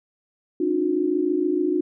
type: tone cluster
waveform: sine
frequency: 279.5 / 306.2 / 360.4 Hz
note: C#4 / D#4 / F#4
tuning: +14 / -28 / -45 cents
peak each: -28 / -23 / -22 dBFS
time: 0.6-1.81 s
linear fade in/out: 5 ms
effects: none